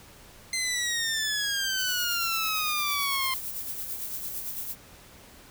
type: exponential sweep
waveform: 15% pulse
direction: down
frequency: 2078 to 1046.5 Hz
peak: -20 dBFS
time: 0.53-3.34 s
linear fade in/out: 2 ms
type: noise with tremolo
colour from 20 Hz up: violet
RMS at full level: -33 dBFS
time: 1.76-4.76 s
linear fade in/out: 50 ms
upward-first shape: sine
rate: 8.9 Hz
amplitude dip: 45%
effects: pink hiss -51 dBFS RMS until 5.5 s